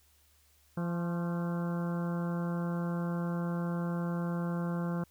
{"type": "harmonic tone with a mistuned harmonic", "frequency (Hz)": 171.8, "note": "F3", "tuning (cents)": -28, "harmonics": [1, 2, 3, 4, 5, 6, 7, 8, 9], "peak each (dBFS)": [-31, -42, -42, -48, -49, -47, -52, -48, -52], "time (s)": [0.77, 5.04], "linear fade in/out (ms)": 5, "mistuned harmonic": 6, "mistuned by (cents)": 49, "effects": ["added 73 Hz sine -67 dBFS peak until 5.1 s", "white hiss -67 dBFS RMS until 5.1 s"]}